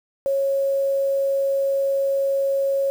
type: tone with quantisation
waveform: sine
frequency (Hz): 549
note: C#5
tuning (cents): -17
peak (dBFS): -18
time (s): 0.26-2.9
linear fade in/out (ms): 0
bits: 7
effects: none